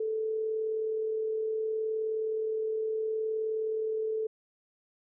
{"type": "tone with amplitude modulation", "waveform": "sine", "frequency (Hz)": 438.5, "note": "A4", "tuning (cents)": -6, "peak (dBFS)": -27, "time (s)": [0, 4.27], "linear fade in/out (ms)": 5, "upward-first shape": "sine", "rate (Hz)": 39.3, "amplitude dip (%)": 30, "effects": []}